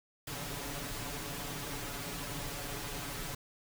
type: noise with comb filter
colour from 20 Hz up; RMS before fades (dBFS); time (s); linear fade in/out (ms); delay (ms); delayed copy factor
pink; -40; 0.27-3.35; 5; 7; +0.9
effects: none